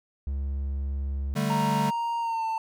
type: tone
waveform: triangle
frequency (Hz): 69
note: C#2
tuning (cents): -7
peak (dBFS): -25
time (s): 0.27-1.34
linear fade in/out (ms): 0
type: chord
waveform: square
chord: D suspended fourth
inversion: none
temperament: equal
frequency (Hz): 146.83 / 196 / 220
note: D3 / G3 / A3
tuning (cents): 0 / 0 / 0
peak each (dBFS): -29 / -30 / -30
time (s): 1.35-1.91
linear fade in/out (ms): 20
type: tone with pitch glide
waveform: triangle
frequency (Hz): 932.3 to 893.8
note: A#5 to A5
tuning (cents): 0 to +27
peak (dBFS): -24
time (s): 1.5-2.58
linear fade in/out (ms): 2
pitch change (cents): -73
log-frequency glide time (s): 2.2-2.44
effects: none